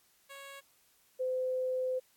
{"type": "tone pair in turn", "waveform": ["10% pulse", "sine"], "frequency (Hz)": [553, 512.3], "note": ["C#5", "C5"], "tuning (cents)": [-4, -37], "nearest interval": "minor second", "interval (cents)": 133, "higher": "first", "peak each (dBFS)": [-38, -30], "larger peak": "second", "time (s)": [[0.29, 0.61], [1.19, 2]], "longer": "second", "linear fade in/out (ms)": 20, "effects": ["white hiss -68 dBFS RMS until 2.16 s", "AAC 64 kbps"]}